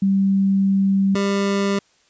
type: tone pair in turn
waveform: sine / 25% pulse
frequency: 194.9 / 199 Hz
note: G3 / G3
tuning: -10 / +26 cents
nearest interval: unison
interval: 36 cents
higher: second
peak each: -14 dBFS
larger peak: neither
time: 0.02-1.15 / 1.15-1.79 s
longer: first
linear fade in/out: 5 ms
effects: white hiss -59 dBFS RMS until 2.09 s + resampled to 16000 Hz